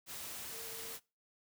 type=tone in noise; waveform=sine; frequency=454 Hz; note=A#4; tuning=46 cents flat; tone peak=-52 dBFS; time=0.5-0.98 s; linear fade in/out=50 ms; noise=white; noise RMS=-45 dBFS; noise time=0.06-1 s; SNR=-10 dB; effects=noise-tail reverb RT60 0.3 s tail -23 dB re dry